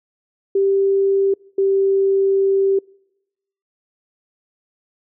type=tone pair in turn; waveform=sine; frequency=392 / 390.1 Hz; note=G4 / G4; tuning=0 / -8 cents; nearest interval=unison; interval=8 cents; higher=first; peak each=-13 dBFS; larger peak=neither; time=0.55-1.34 / 1.58-2.79 s; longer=second; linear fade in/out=5 ms; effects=noise-tail reverb RT60 0.9 s tail -26 dB re dry